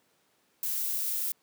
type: noise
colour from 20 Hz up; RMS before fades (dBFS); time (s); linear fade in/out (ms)
violet; -31; 0.63-1.32; 2
effects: pink hiss -69 dBFS RMS until 1.42 s + high-pass 200 Hz 12 dB/octave